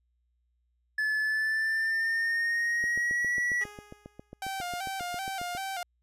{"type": "tone with pitch glide", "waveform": "triangle", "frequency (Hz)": [1728, 1939.6], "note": ["A6", "B6"], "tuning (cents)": [-32, -32], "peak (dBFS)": -24, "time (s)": [0.98, 3.64], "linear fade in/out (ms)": 5, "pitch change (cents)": 200, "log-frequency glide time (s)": [1.2, 3.34]}
{"type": "click train", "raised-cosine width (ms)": 2, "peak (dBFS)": -29, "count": 21, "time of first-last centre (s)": [2.84, 5.55], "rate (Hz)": 7.38}
{"type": "tone with exponential decay", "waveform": "10% pulse", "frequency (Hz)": 414.9, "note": "G#4", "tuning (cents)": -2, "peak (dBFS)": -33, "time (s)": [3.61, 4.49], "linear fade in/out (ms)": 2, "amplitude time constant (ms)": 190}
{"type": "tone with vibrato", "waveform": "sawtooth", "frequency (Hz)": 740, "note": "F#5", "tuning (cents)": 0, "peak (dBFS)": -29, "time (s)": [4.42, 5.83], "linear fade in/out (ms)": 2, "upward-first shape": "square", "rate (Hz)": 2.6, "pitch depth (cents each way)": 78}
{"effects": ["added 60 Hz sine -70 dBFS peak until 6.02 s", "resampled to 32000 Hz"]}